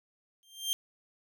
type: tone with exponential growth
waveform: sawtooth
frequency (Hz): 3174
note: G7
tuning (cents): +21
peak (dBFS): -22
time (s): 0.43-0.73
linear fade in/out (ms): 0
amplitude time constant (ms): 64
effects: none